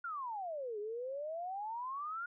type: exponential two-way sweep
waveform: sine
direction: down then up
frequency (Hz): 1439 to 406.7 to 1439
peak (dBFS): -38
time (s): 0.04-2.26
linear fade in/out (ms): 5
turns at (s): 0.79
effects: none